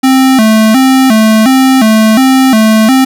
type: tone with vibrato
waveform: square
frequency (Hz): 240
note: B3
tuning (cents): -49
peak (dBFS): -4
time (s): 0.03-3.05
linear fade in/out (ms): 10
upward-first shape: square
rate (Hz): 1.4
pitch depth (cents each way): 160
effects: none